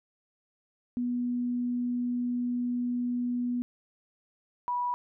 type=tone pair in turn; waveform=sine; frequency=244.3 / 977.2 Hz; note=B3 / B5; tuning=-19 / -19 cents; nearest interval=2 octaves; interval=2400 cents; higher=second; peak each=-27 dBFS; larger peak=neither; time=0.97-3.62 / 4.68-4.94 s; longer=first; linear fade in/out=0 ms; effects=none

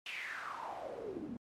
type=noise with band-pass filter sweep; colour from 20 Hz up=pink; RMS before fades=-43 dBFS; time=0.06-1.37 s; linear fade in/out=2 ms; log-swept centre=2800 to 230 Hz; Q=5.9; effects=MP3 64 kbps

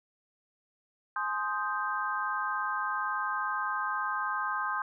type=chord; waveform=sine; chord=Ab major seventh; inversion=none; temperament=equal with one note detuned; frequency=843.7 / 1046.5 / 1244.5 / 1568 Hz; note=Ab5 / C6 / Eb6 / G6; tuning=+27 / 0 / 0 / 0 cents; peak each=-38 / -34 / -34 / -34 dBFS; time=1.16-4.82 s; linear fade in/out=2 ms; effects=none

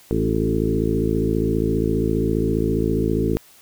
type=harmonic tone with a mistuned harmonic; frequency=54.9 Hz; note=A1; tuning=3 cents flat; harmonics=1 / 2 / 3 / 4 / 5 / 6 / 7 / 8; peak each=-26 / -26 / -26 / -26 / -26 / -26 / -26 / -26 dBFS; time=0.11-3.37 s; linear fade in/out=0 ms; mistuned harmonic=6; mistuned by=+21 cents; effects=white hiss -50 dBFS RMS until 3.61 s

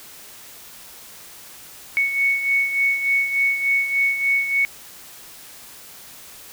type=beating tone pair; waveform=sine; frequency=2217 / 2220.4 Hz; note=C#7 / C#7; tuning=0 / +2 cents; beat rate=3.4 Hz; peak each=-18 / -25 dBFS; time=1.97-4.65 s; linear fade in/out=0 ms; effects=white hiss -42 dBFS RMS until 6.52 s

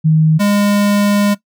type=tone pair in turn; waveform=sine / square; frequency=157.3 / 204.2 Hz; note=D#3 / G#3; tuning=+19 / -29 cents; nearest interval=perfect fourth; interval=452 cents; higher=second; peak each=-7 / -11 dBFS; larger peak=first; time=0.04-0.39 / 0.39-1.35 s; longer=second; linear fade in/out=20 ms; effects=noise-tail reverb RT60 0.1 s tail -17 dB re dry

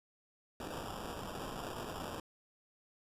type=noise with sample-and-hold; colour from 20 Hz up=blue; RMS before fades=-43 dBFS; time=0.6-2.2 s; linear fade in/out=2 ms; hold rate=2100 Hz; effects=resampled to 32000 Hz

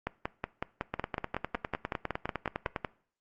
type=two click trains; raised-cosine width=0.5 ms; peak=-16 / -16 dBFS; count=16 / 19; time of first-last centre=0.07-2.848 / 0.94-2.762 s; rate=5.4 / 9.88 Hz; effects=noise-tail reverb RT60 0.5 s tail -20 dB re dry + Opus 48 kbps

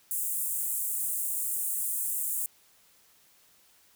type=high-pass noise; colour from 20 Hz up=pink; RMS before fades=-31 dBFS; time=0.11-2.46 s; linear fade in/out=0 ms; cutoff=8000 Hz; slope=48 dB/octave; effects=white hiss -62 dBFS RMS until 3.95 s

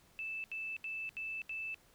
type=tone bursts; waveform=sine; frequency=2636 Hz; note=E7; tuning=1 cent flat; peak=-38 dBFS; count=5; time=0.19-1.744 s; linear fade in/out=0 ms; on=250 ms; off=76 ms; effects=pink hiss -66 dBFS RMS until 1.94 s

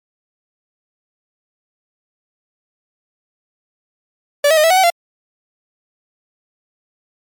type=tone with pitch steps; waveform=45% pulse; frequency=578 / 640 / 612 / 655 / 743 / 759 / 688 Hz; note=D5 / D#5 / D#5 / E5 / F#5 / F#5 / F5; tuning=-28 / +49 / -29 / -11 / +7 / +44 / -26 cents; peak=-9 dBFS; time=4.44-4.902 s; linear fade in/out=5 ms; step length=66 ms; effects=MP3 96 kbps

